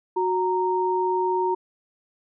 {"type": "tone pair together", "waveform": "sine", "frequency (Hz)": [367.9, 928], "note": ["F#4", "A#5"], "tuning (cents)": [-10, -8], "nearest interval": "octave + major third", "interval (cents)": 1602, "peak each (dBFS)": -23, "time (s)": [0.16, 1.55], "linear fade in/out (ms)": 10, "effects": []}